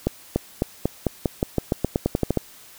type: accelerating click train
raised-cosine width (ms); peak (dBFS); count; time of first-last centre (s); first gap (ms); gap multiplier
2; -6; 16; 0.07-2.373; 290; 0.9
effects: white hiss -47 dBFS RMS until 2.78 s